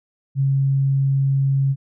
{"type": "tone", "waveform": "sine", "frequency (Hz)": 136.6, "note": "C#3", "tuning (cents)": -25, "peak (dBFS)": -15, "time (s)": [0.35, 1.76], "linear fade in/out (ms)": 50, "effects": []}